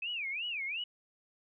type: tone with vibrato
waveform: sine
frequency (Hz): 2500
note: D#7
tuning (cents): +8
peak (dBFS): -34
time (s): 0.02-0.84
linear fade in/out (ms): 5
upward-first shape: sine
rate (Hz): 2.8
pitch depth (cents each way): 280
effects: none